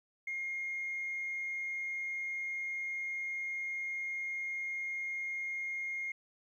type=tone; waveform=sine; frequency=2135 Hz; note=C7; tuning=34 cents sharp; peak=-34 dBFS; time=0.27-6.12 s; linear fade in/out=5 ms; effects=tanh soft clip ceiling -31 dBFS + 12-bit